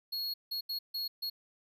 square tone bursts at uneven times, 4319 Hz, C#8, 46 cents flat, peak -34 dBFS, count 5, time 0.12-0.34 / 0.51-0.61 / 0.69-0.79 / 0.94-1.08 / 1.22-1.3 s, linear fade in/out 10 ms, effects none

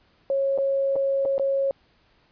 sine tone with dropouts, 547 Hz, C#5, 23 cents flat, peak -20 dBFS, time 0.3-1.71 s, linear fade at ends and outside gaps 1 ms, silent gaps 0.577-0.585 / 0.957-0.962 / 1.252-1.257 / 1.381-1.396 s, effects pink hiss -62 dBFS RMS until 2.31 s + resampled to 11025 Hz

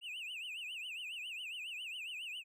triangle tone with vibrato, 2718 Hz, F7, 48 cents flat, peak -40 dBFS, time 0.01-2.44 s, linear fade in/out 50 ms, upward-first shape triangle, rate 7.3 Hz, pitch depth 220 cents each way, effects none

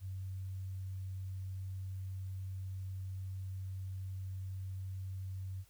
sine tone, 94.7 Hz, F#2, 41 cents sharp, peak -39 dBFS, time 0-5.65 s, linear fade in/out 50 ms, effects added 47 Hz sine -68 dBFS peak until 5.69 s + white hiss -68 dBFS RMS until 5.69 s

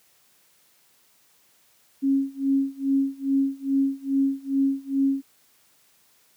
sine tone with tremolo, 273 Hz, C#4, 26 cents flat, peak -17 dBFS, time 2.02-5.22 s, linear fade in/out 20 ms, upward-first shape sine, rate 2.4 Hz, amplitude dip 95%, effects white hiss -61 dBFS RMS until 6.36 s + high-pass 80 Hz 12 dB/octave

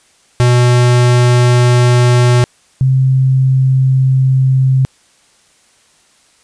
square / sine tone pair in turn, 122.6 / 131.79 Hz, B2 / C3, -12 / +13 cents, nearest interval minor second, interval 125 cents, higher second, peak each -7 dBFS, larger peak neither, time 0.4-2.44 / 2.81-4.85 s, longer neither, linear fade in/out 0 ms, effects white hiss -51 dBFS RMS until 6.43 s + resampled to 22050 Hz

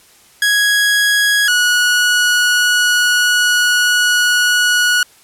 sawtooth tone pair in turn, 1661.2 / 1462.3 Hz, G#6 / F#6, 0 / -21 cents, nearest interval major second, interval 221 cents, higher first, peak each -7 dBFS, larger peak neither, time 0.42-1.48 / 1.48-5.03 s, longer second, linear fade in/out 2 ms, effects white hiss -47 dBFS RMS until 5.23 s + low-pass 12000 Hz 12 dB/octave

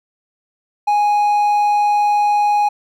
triangle tone, 829 Hz, G#5, 3 cents flat, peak -10 dBFS, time 0.87-2.69 s, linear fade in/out 10 ms, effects none

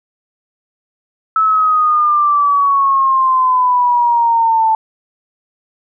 sine exponential sweep, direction down, 1309 to 880 Hz, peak -9 dBFS, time 1.36-4.75 s, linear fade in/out 2 ms, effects none

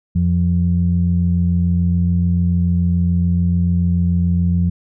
sine tone pair together, 87.31 / 174.24 Hz, F2 / F3, 0 / -4 cents, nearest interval octave, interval 1196 cents, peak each -15 dBFS, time 0.15-4.7 s, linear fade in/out 10 ms, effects tanh soft clip ceiling -5 dBFS

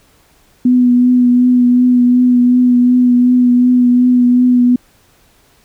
sine tone with vibrato, 247.3 Hz, B3, 3 cents sharp, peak -6 dBFS, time 0.65-4.76 s, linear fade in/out 5 ms, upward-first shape triangle, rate 2.7 Hz, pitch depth 24 cents each way, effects pink hiss -51 dBFS RMS until 5.64 s

